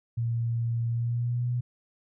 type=tone with pitch glide; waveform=sine; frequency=116.6 to 122.33 Hz; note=A#2 to B2; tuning=+1 to -16 cents; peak=-25 dBFS; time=0.17-1.61 s; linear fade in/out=10 ms; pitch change=+83 cents; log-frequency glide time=0.89-1.48 s; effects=none